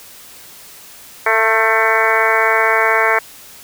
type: harmonic tone with a mistuned harmonic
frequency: 223 Hz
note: A3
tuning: 23 cents sharp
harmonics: 2 / 3 / 4 / 5 / 6 / 7 / 8 / 9 / 10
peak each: -20 / -20 / -20 / -20 / -20 / -20 / -20 / -20 / -20 dBFS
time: 1.26-3.19 s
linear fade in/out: 5 ms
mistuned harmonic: 5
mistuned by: -32 cents
effects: white hiss -39 dBFS RMS until 3.63 s